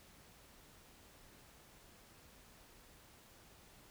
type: silence
effects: pink hiss -62 dBFS RMS until 3.9 s